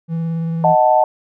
triangle tone with vibrato, 164.81 Hz, E3, in tune, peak -16 dBFS, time 0.08-0.76 s, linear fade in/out 50 ms, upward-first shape triangle, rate 18 Hz, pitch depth 16 cents each way
sine chord, D# diminished, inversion none, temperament equal, 622.3 / 740 / 880 Hz, D#5 / F#5 / A5, 0 / 0 / 0 cents, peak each -14 dBFS, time 0.64-1.04 s, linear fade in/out 2 ms
effects none

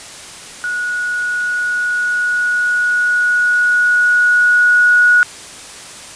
sine tone with level ramp, 1458 Hz, F#6, 26 cents flat, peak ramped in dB -17 to -6 dBFS, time 0.64-5.23 s, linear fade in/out 0 ms, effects white hiss -33 dBFS RMS until 6.15 s + resampled to 22050 Hz

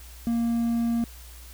triangle tone, 233.1 Hz, A#3, in tune, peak -20 dBFS, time 0.27-1.04 s, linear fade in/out 0 ms, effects added 60 Hz sine -43 dBFS peak until 1.53 s + white hiss -49 dBFS RMS until 1.53 s

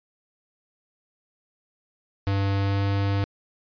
square tone with pitch glide, 98.7 to 99.39 Hz, G2 to G2, +12 to +24 cents, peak -22 dBFS, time 2.27-3.24 s, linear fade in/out 0 ms, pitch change +12 cents, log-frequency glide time 2.59-2.83 s, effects resampled to 11025 Hz

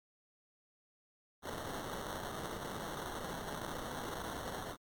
white noise with sample-and-hold, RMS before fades -42 dBFS, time 1.42-4.77 s, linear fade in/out 50 ms, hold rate 2450 Hz, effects MP3 96 kbps

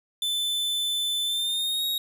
45% pulse tone with pitch glide, 3520 to 3773 Hz, A7 to A#7, 0 to +20 cents, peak -24 dBFS, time 0.22-1.98 s, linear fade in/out 2 ms, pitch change +120 cents, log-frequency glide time 1.25-1.85 s, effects none

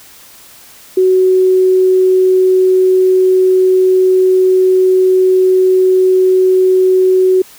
sine tone, 372.8 Hz, F#4, 13 cents sharp, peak -6 dBFS, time 0.97-7.42 s, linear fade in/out 5 ms, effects white hiss -39 dBFS RMS until 7.58 s

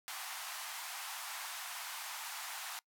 pink band-pass noise, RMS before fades -44 dBFS, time 0.08-2.79 s, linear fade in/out 0 ms, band 750 to 16000 Hz, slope 48 dB/octave, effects noise-tail reverb RT60 0.1 s tail -23 dB re dry

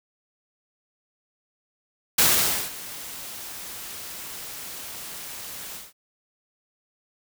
white noise with ADSR envelope, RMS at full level -17 dBFS, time 2.18-5.93 s, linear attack 8 ms, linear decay 510 ms, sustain -20 dB, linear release 180 ms, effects none

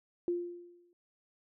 sine tone with exponential decay, 349.2 Hz, F4, in tune, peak -27 dBFS, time 0.28-0.93 s, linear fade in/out 1 ms, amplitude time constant 140 ms, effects none

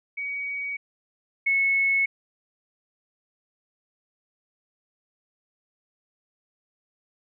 sine tone pair in turn, 2257 / 2197 Hz, C#7 / C#7, +31 / -16 cents, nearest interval unison, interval 47 cents, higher first, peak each -28 / -19 dBFS, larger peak second, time 0.17-0.77 / 1.46-2.06 s, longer neither, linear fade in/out 10 ms, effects none

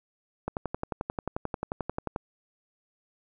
click train, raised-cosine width 1 ms, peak -16 dBFS, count 20, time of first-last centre 0.48-2.161 s, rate 11.3 Hz, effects none

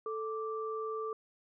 sine tone pair together, 440 / 1172.4 Hz, A4 / D6, 0 / -3 cents, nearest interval octave + perfect fourth, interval 1697 cents, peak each -36 / -39 dBFS, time 0.06-1.13 s, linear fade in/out 2 ms, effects none

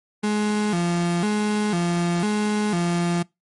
35% pulse tone with vibrato, 190.6 Hz, G3, 48 cents flat, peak -18 dBFS, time 0.23-3.23 s, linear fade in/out 10 ms, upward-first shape square, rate 1 Hz, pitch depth 170 cents each way, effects noise-tail reverb RT60 0.2 s tail -24 dB re dry + MP3 48 kbps

